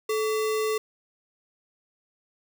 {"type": "tone with sample-and-hold", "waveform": "sine", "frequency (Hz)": 433.9, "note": "A4", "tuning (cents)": -24, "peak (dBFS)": -23, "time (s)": [0.09, 0.78], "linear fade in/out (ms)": 5, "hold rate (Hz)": 1575, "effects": []}